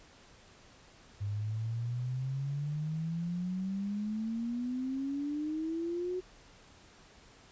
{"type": "exponential sweep", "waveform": "sine", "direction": "up", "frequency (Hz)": [100, 370.4], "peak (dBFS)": -32, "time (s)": [1.2, 6.21], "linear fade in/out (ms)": 20, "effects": ["pink hiss -58 dBFS RMS until 7.51 s", "resampled to 16000 Hz"]}